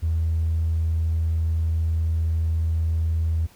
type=tone; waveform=triangle; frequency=81 Hz; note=E2; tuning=30 cents flat; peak=-16 dBFS; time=0.02-3.47 s; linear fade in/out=20 ms; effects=tanh soft clip ceiling -17 dBFS + pink hiss -54 dBFS RMS until 3.55 s